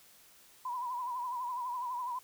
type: tone with vibrato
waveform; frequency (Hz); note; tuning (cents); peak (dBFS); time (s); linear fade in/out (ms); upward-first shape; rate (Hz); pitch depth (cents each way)
sine; 987.8; B5; 0; -34; 0.65-2.19; 5; triangle; 12; 88
effects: white hiss -60 dBFS RMS until 2.23 s